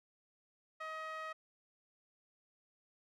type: tone with band-pass filter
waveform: sawtooth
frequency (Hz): 632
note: D#5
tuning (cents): +27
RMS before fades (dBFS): -44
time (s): 0.8-1.33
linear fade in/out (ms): 10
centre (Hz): 1500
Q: 2.2
effects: none